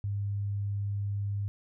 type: tone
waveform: sine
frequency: 101 Hz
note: G#2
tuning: 48 cents flat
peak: -29 dBFS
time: 0.04-1.48 s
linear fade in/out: 0 ms
effects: none